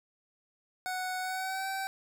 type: tone with pitch glide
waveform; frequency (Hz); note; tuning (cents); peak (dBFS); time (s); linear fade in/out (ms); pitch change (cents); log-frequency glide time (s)
25% pulse; 740 to 772.3; F#5 to G5; 0 to -26; -29; 0.86-1.87; 0; +74; 1.2-1.67
effects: none